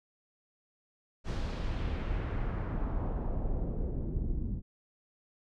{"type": "noise with low-pass filter sweep", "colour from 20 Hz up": "brown", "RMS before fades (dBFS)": -33, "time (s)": [1.24, 4.62], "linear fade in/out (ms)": 50, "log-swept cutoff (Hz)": [6200, 210], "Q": 1.2, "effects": []}